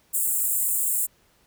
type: high-pass noise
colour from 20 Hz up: pink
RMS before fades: -24 dBFS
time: 0.13-1.07 s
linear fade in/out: 20 ms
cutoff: 7400 Hz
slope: 96 dB/octave
effects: pink hiss -62 dBFS RMS until 1.46 s